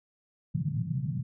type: band-pass noise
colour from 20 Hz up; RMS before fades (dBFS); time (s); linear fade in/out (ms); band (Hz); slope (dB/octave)
white; -31; 0.54-1.23; 10; 110 to 170; 48
effects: none